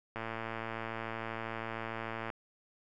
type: click train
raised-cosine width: 0.5 ms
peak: -23 dBFS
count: 243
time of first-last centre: 0.16-2.302 s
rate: 113 Hz
effects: none